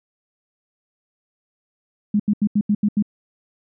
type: tone bursts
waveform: sine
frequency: 207.6 Hz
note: G#3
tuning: in tune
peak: -14 dBFS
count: 7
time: 2.14-3.025 s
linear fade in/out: 5 ms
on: 57 ms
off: 81 ms
effects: none